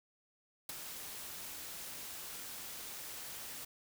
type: noise with ADSR envelope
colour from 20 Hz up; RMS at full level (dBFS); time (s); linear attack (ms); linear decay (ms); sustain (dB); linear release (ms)
white; -39; 0.69-3.65; 4; 14; -7; 6
effects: none